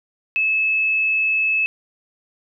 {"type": "tone", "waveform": "sine", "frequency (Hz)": 2600, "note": "E7", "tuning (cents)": -24, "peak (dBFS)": -16, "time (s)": [0.36, 1.66], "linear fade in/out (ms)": 0, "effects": []}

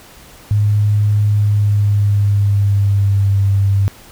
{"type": "tone with pitch glide", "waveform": "sine", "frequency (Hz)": [104.2, 98.81], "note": ["G#2", "G2"], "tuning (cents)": [6, 14], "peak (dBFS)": -10, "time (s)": [0.51, 3.88], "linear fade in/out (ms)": 0, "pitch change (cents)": -92, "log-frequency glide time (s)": [1.27, 3.39], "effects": ["pink hiss -41 dBFS RMS until 4.11 s"]}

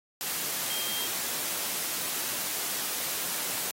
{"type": "tone in noise", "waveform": "sine", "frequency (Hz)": 3209, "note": "G7", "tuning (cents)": 40, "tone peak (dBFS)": -35, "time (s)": [0.7, 1.07], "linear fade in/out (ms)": 0, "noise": "white", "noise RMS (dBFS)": -32, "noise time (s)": [0.21, 3.71], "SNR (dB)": -6, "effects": ["high-pass 150 Hz 12 dB/octave", "AAC 48 kbps"]}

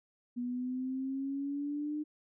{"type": "exponential sweep", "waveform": "sine", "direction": "up", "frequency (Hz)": [242.1, 303.4], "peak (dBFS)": -33, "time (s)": [0.36, 2.04], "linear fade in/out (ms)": 20, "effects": []}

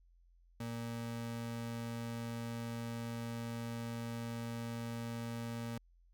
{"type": "ring-modulated tone", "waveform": "square", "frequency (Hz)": 174.61, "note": "F3", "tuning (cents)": 0, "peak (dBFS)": -37, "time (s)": [0.6, 5.78], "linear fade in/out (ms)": 5, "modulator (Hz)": 58.8, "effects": ["added 43 Hz sine -63 dBFS peak until 6.13 s"]}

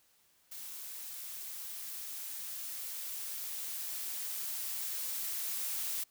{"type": "noise with level ramp", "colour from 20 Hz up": "blue", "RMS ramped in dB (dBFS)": [-45, -36], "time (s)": [0.51, 6.04], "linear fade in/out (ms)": 10, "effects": ["white hiss -69 dBFS RMS until 6.1 s"]}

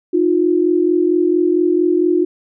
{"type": "tone pair together", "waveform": "sine", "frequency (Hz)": [311.1, 355.5], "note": ["D#4", "F4"], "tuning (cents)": [0, 31], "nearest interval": "major second", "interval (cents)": 231, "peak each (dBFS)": [-16, -13], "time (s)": [0.13, 2.25], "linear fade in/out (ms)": 10, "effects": []}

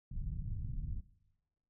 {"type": "low-pass noise", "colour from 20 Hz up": "pink", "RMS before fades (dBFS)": -39, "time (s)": [0.11, 1.01], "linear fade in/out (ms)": 10, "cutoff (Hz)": 150, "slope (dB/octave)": 24, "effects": ["noise-tail reverb RT60 1.0 s tail -19 dB re dry"]}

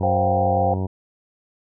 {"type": "harmonic tone", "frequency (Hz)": 94.6, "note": "F#2", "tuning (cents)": 39, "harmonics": [1, 2, 3, 4, 5, 6, 7, 8, 9, 10], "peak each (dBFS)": [-23, -28, -33, -33, -37, -40, -40, -41, -42, -41], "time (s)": [0, 0.87], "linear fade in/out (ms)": 10}
{"type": "chord", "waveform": "sine", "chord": "C suspended fourth", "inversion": "none", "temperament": "equal with one note detuned", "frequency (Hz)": [523.3, 704.1, 784], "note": ["C5", "F5", "G5"], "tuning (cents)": [0, 14, 0], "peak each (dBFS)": -22, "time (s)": [0.03, 0.74], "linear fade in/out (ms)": 2}
{"effects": []}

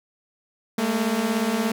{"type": "beating tone pair", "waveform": "sawtooth", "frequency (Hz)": [210, 227], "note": ["G#3", "A#3"], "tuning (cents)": [19, -46], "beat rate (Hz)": 17, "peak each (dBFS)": [-22, -19], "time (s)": [0.78, 1.72], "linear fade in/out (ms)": 5, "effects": []}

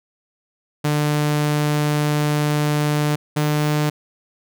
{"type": "tone pair in turn", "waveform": "sawtooth", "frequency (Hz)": [148.9, 150.02], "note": ["D3", "D3"], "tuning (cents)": [24, 37], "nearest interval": "unison", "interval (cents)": 13, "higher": "second", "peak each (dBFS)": -13, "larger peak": "neither", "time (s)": [[0.84, 3.16], [3.36, 3.9]], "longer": "first", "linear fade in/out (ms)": 10, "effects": []}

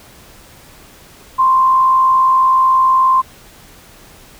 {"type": "tone with frequency modulation", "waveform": "sine", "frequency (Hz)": 1046.5, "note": "C6", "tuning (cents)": 0, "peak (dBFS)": -8, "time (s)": [1.38, 3.22], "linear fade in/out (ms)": 20, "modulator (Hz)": 61.5, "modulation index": 0.31, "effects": ["pink hiss -42 dBFS RMS until 4.39 s"]}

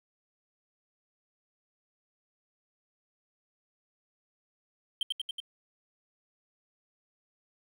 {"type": "tone with echo", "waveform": "triangle", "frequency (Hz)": 3136, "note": "G7", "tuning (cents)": 0, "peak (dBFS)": -25, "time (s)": [5.01, 5.03], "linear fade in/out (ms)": 2, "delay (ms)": 93, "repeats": 4, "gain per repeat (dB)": -2, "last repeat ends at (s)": 5.402, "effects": ["11-bit"]}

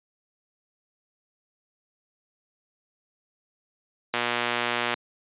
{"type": "click train", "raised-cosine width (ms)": 0.3, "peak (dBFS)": -8, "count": 97, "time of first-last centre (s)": [4.14, 4.94], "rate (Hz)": 120, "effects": ["high-pass 200 Hz 12 dB/octave", "resampled to 8000 Hz"]}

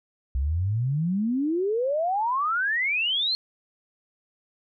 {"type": "exponential sweep", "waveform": "sine", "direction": "up", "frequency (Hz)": [62.6, 4290], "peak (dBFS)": -22, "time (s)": [0.35, 3.35], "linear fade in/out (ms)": 0, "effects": []}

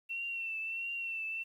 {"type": "tone with vibrato", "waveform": "sine", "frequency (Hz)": 2702, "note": "E7", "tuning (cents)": 42, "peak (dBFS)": -35, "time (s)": [0.09, 1.44], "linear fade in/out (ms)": 20, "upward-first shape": "triangle", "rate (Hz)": 1.5, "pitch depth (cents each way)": 49, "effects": ["11-bit"]}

